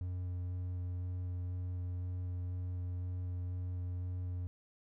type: tone with vibrato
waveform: triangle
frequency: 89.9 Hz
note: F#2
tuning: 49 cents flat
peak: -34 dBFS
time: 0.01-4.47 s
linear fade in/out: 0 ms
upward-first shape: square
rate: 2 Hz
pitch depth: 8 cents each way
effects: none